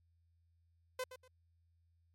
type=tone with echo; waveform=sawtooth; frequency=510 Hz; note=C5; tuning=44 cents flat; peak=-33 dBFS; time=0.99-1.04 s; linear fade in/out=5 ms; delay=120 ms; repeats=2; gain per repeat=-12 dB; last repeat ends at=1.28 s; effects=added 84 Hz sine -70 dBFS peak until 2.14 s + MP3 64 kbps